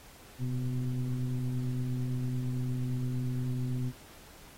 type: tone with frequency modulation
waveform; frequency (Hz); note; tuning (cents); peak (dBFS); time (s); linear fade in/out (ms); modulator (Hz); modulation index
sine; 127.4; C3; -46; -29; 0.38-3.93; 50; 123; 0.86
effects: pink hiss -54 dBFS RMS until 4.57 s + AAC 48 kbps